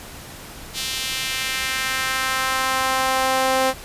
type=tone with high-pass filter sweep; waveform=sawtooth; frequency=262.3 Hz; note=C4; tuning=4 cents sharp; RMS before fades=-22 dBFS; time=0.73-3.74 s; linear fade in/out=50 ms; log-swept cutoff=3600 to 550 Hz; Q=1.4; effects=pink hiss -38 dBFS RMS until 3.84 s + resampled to 32000 Hz